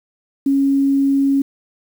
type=tone with quantisation; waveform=sine; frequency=275.5 Hz; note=C#4; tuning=11 cents flat; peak=-12 dBFS; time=0.46-1.42 s; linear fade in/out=5 ms; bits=7; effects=none